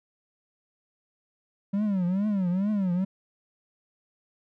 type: tone with vibrato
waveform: triangle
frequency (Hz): 193.3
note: G3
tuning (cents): -24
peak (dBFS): -21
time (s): 1.73-3.05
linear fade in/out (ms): 10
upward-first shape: triangle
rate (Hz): 2.3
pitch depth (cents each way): 200
effects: none